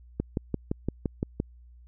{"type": "click train", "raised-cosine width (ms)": 3, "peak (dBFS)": -14, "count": 8, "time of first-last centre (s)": [0.2, 1.401], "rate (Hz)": 5.83, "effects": ["added 60 Hz sine -49 dBFS peak until 1.87 s"]}